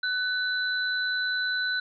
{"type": "tone pair together", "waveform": "sine", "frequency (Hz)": [1500, 4005], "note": ["F#6", "B7"], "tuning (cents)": [23, 23], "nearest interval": "octave + perfect fourth", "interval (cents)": 1700, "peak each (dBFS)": [-26, -31], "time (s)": [0.03, 1.8], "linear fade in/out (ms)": 5, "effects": []}